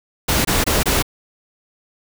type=noise bursts; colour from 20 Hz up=pink; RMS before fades=-17 dBFS; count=4; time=0.28-1.026 s; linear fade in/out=10 ms; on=170 ms; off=22 ms; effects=none